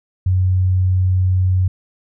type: tone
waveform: sine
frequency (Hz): 92.5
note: F#2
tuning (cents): 0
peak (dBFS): -12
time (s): 0.26-1.68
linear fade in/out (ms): 5
effects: none